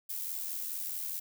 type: noise with amplitude modulation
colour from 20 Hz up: violet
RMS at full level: -35 dBFS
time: 0.09-1.2 s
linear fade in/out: 10 ms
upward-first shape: sine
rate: 84.7 Hz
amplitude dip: 50%
effects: none